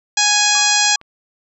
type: harmonic tone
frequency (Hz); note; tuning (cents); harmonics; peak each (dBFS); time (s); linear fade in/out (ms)
830.6; G#5; 0; 1 / 2 / 3 / 4 / 5 / 6 / 7 / 8 / 9; -21 / -21 / -21 / -21 / -21 / -21 / -21 / -21 / -21; 0.17-0.96; 5
type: tone with exponential decay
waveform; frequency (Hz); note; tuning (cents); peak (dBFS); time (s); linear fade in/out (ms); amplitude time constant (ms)
sine; 1149; D6; -38; -28; 0.55-1.01; 2; 98
type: clicks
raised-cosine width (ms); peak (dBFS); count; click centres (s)
0.3; -22; 4; 0.552 / 0.614 / 0.847 / 1.014
effects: none